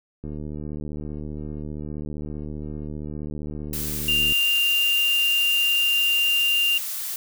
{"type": "click train", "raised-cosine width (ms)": 3, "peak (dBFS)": -21, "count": 308, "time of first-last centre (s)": [0.24, 4.322], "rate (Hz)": 75.2}
{"type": "noise", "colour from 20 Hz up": "blue", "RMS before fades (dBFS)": -30, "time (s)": [3.73, 7.16], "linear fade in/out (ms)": 2}
{"type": "tone", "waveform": "sine", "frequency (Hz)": 2794, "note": "F7", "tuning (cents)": 0, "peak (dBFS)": -18, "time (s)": [4.08, 6.78], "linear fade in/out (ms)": 5}
{"effects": []}